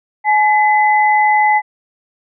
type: tone pair together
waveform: sine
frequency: 848 / 2017 Hz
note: G#5 / B6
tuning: +36 / +36 cents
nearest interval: octave + minor third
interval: 1500 cents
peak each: -10 / -15 dBFS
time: 0.24-1.62 s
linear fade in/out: 50 ms
effects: none